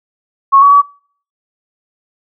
sine tone with pitch steps, 1097 / 1131 / 1141 Hz, C#6 / C#6 / C#6, -18 / +34 / +50 cents, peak -3 dBFS, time 0.52-0.82 s, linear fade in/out 20 ms, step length 100 ms, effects noise-tail reverb RT60 0.5 s tail -25 dB re dry

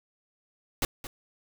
pink noise with echo, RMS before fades -26 dBFS, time 0.82-0.85 s, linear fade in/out 2 ms, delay 220 ms, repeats 1, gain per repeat -13 dB, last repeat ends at 1.07 s, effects none

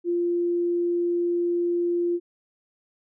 sine tone, 347.2 Hz, F4, 10 cents flat, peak -21 dBFS, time 0.04-2.2 s, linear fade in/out 50 ms, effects none

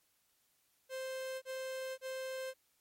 45% pulse tone bursts, 523.3 Hz, C5, in tune, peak -39 dBFS, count 3, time 0.89-2.54 s, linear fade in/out 50 ms, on 530 ms, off 30 ms, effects white hiss -75 dBFS RMS until 2.8 s + MP3 64 kbps

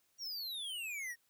square exponential sweep, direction down, 5800 to 1827 Hz, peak -40 dBFS, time 0.18-1.16 s, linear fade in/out 50 ms, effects white hiss -75 dBFS RMS until 1.29 s

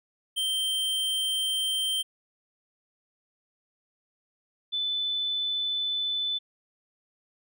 square / sine tone pair in turn, 3136 / 3506 Hz, G7 / A7, 0 / -7 cents, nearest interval major second, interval 193 cents, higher second, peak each -26 dBFS, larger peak neither, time 0.36-2.03 / 4.72-6.39 s, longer neither, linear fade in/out 20 ms, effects none

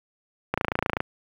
click train, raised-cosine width 0.5 ms, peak -8 dBFS, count 14, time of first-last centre 0.54-1.004 s, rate 28 Hz, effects high-pass 60 Hz 12 dB/octave + 8-bit

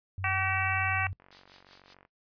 sine tone, 94.7 Hz, F#2, 41 cents sharp, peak -34 dBFS, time 0.18-1.13 s, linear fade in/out 0 ms
harmonic tone, 382 Hz, G4, 45 cents flat, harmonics 2 / 3 / 4 / 5 / 6 / 7, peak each -34 / -34 / -34 / -34 / -34 / -34 dBFS, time 0.24-1.07 s, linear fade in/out 2 ms
click train, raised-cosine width 0.5 ms, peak -40 dBFS, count 41, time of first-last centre 1.2-2.051 s, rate 47 Hz
blue noise with tremolo, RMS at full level -44 dBFS, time 1.31-1.94 s, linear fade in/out 5 ms, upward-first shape triangle, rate 5.3 Hz, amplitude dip 95%
effects noise-tail reverb RT60 0.1 s tail -19 dB re dry + resampled to 11025 Hz

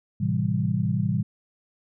sine chord, A minor seventh, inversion none, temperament equal with one note detuned, 110 / 129.98 / 164.81 / 196 Hz, A2 / C3 / E3 / G3, 0 / -11 / 0 / 0 cents, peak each -27 dBFS, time 0.2-1.23 s, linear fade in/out 10 ms, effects none

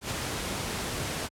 pink noise with ADSR envelope, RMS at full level -30 dBFS, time 0.01-1.29 s, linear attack 93 ms, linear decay 10 ms, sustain -2 dB, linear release 36 ms, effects high-pass 60 Hz 12 dB/octave + low-pass 11000 Hz 12 dB/octave

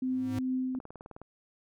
sine tone with tremolo, 257.5 Hz, C4, 28 cents flat, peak -27 dBFS, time 0.02-0.79 s, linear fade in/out 5 ms, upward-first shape triangle, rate 2.4 Hz, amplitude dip 40%
square tone with exponential growth, 105.4 Hz, G#2, 26 cents sharp, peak -32 dBFS, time 0.02-0.39 s, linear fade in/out 5 ms, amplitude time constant 79 ms
click train, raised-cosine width 1 ms, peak -31 dBFS, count 10, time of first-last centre 0.75-1.216 s, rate 19.3 Hz
effects none

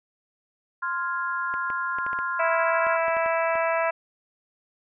sine chord, F minor, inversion second, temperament equal, 1046.5 / 1396.9 / 1661.2 Hz, C6 / F6 / Ab6, 0 / 0 / 0 cents, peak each -29 / -28 / -34 dBFS, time 0.82-2.97 s, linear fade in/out 10 ms
clicks, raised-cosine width 0.5 ms, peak -21 dBFS, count 11, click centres 1.54 / 1.702 / 1.986 / 2.065 / 2.131 / 2.189 / 2.868 / 3.082 / 3.168 / 3.261 / 3.555 s
harmonic tone, 329.6 Hz, E4, in tune, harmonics 2 / 3 / 4 / 5 / 6 / 7 / 8, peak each -24 / -28 / -30 / -32 / -34 / -35 / -36 dBFS, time 2.39-3.91 s, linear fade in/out 10 ms
effects none

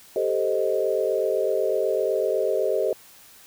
sine chord, A half-diminished seventh, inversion third, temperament equal, 392 / 440 / 523.3 / 622.3 Hz, G4 / A4 / C5 / Eb5, 0 / 0 / 0 / 0 cents, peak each -26 dBFS, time 0.16-2.93 s, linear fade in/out 2 ms, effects white hiss -50 dBFS RMS until 3.46 s

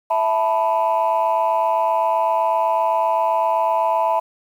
sine chord, E suspended fourth, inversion none, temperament equal, 659.3 / 880 / 987.8 Hz, E5 / A5 / B5, 0 / 0 / 0 cents, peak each -19 dBFS, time 0.1-4.2 s, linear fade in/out 10 ms, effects tanh soft clip ceiling -10 dBFS + 8-bit

